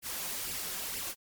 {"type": "noise with flanger", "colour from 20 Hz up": "white", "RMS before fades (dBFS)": -37, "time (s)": [0.02, 1.15], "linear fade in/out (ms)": 50, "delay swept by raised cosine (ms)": [0.38, 5.68], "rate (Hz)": 2.1, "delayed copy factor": 0.6, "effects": ["MP3 96 kbps"]}